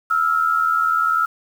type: tone pair together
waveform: sine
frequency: 1312 / 1392.2 Hz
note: E6 / F6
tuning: -9 / -6 cents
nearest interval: minor second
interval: 103 cents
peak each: -17 / -20 dBFS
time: 0.1-1.26 s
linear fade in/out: 10 ms
effects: 7-bit